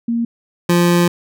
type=tone pair in turn; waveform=sine / 25% pulse; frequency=233.1 / 173.97 Hz; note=A#3 / F3; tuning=0 / -6 cents; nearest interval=perfect fourth; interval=506 cents; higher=first; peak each=-15 / -7 dBFS; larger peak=second; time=0.08-0.25 / 0.69-1.08 s; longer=second; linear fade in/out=5 ms; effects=none

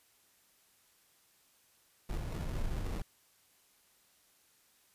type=noise with sample-and-hold; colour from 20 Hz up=brown; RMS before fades=-36 dBFS; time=2.09-3.02 s; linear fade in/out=5 ms; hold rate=1575 Hz; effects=white hiss -68 dBFS RMS until 4.94 s + resampled to 32000 Hz

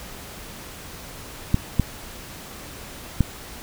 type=clicks; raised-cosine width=5 ms; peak=-4 dBFS; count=3; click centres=1.544 / 1.797 / 3.207 s; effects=pink hiss -39 dBFS RMS until 3.62 s

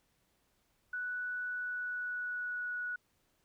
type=tone with pitch glide; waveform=sine; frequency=1480 to 1466.4 Hz; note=F#6 to F#6; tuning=0 to -16 cents; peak=-35 dBFS; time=0.93-2.96 s; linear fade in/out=5 ms; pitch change=-16 cents; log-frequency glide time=1.47-2.73 s; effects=pink hiss -75 dBFS RMS until 3.44 s

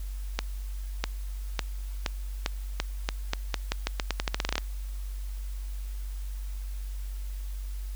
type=accelerating click train; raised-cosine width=0.2 ms; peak=-9 dBFS; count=22; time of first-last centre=0.39-4.581 s; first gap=650 ms; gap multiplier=0.85; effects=added 48 Hz sine -32 dBFS peak until 7.95 s + white hiss -53 dBFS RMS until 7.95 s

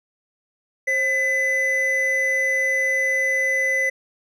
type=tone pair together; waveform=triangle; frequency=531.9 / 2008 Hz; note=C5 / B6; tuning=+28 / +28 cents; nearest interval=octave + major seventh; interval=2300 cents; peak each=-25 / -17 dBFS; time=0.87-3.9 s; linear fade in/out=10 ms; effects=none

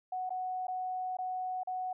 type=tone with dropouts; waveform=sine; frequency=740 Hz; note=F#5; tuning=in tune; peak=-33 dBFS; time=0.12-1.93 s; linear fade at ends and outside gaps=5 ms; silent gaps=0.294-0.304 / 0.67-0.681 / 1.17-1.186 / 1.634-1.672 s; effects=none

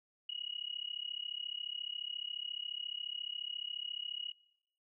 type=tone with amplitude modulation; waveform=sine; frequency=2900 Hz; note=F#7; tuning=35 cents flat; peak=-35 dBFS; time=0.29-4.32 s; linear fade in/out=5 ms; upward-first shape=sine; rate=34.3 Hz; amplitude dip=100%; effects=noise-tail reverb RT60 0.9 s tail -25 dB re dry

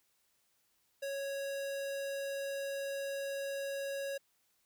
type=tone; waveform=square; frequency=553 Hz; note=C#5; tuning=4 cents flat; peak=-37 dBFS; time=1.02-4.18 s; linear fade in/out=10 ms; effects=white hiss -75 dBFS RMS until 4.65 s

